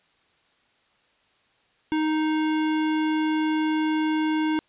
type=tone; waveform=square; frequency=311.1 Hz; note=D#4; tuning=in tune; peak=-22 dBFS; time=1.92-4.59 s; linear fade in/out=0 ms; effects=white hiss -64 dBFS RMS until 4.68 s + resampled to 8000 Hz